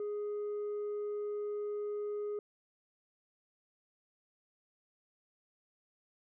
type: tone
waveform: sine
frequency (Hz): 415.3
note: G#4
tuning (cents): 0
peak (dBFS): -32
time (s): 0-2.39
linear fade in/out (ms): 2
effects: tanh soft clip ceiling -34 dBFS